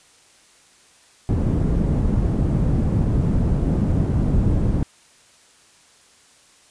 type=low-pass noise; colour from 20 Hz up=white; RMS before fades=-19 dBFS; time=1.29-4.83 s; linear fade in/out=0 ms; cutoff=160 Hz; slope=12 dB/octave; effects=white hiss -53 dBFS RMS until 6.7 s + resampled to 22050 Hz